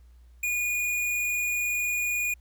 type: tone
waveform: square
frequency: 2446 Hz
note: D#7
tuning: 30 cents flat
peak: -26 dBFS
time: 0.43-2.34 s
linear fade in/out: 5 ms
effects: added 60 Hz sine -50 dBFS peak until 2.4 s + pink hiss -70 dBFS RMS until 2.4 s